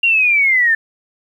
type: linear sweep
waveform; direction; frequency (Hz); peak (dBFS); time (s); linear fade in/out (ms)
sine; down; 2794 to 1760; -10; 0.03-0.75; 5
effects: 8-bit